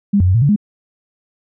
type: tone with pitch steps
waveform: sine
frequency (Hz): 201.5 / 90.3 / 92.9 / 116.3 / 142.2 / 208.1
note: G3 / F#2 / F#2 / A#2 / C#3 / G#3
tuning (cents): +48 / -42 / +7 / -4 / +45 / +4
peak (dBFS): -9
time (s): 0.13-0.562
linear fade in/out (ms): 10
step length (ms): 72
effects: none